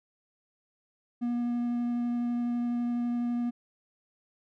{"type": "tone with vibrato", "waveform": "triangle", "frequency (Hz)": 239.9, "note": "A#3", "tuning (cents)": 50, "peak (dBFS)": -25, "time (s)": [1.21, 3.51], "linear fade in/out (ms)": 20, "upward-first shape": "triangle", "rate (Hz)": 12, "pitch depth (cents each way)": 9, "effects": []}